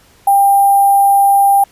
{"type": "tone with sample-and-hold", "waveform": "sine", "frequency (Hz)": 796, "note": "G5", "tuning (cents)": 26, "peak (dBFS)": -6, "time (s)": [0.27, 1.64], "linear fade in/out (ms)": 5, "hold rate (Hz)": 11025, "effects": ["pink hiss -48 dBFS RMS until 1.71 s", "resampled to 32000 Hz"]}